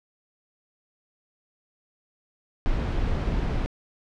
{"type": "noise", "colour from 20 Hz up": "brown", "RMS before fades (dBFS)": -25, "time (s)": [2.66, 3.66], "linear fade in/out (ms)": 0, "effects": ["low-pass 4000 Hz 12 dB/octave"]}